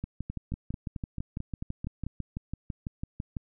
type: two click trains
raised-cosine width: 5 ms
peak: -22 / -21 dBFS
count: 9 / 21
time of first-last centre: 0.3-2.066 / 0.04-3.368 s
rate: 4.53 / 6.01 Hz
effects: none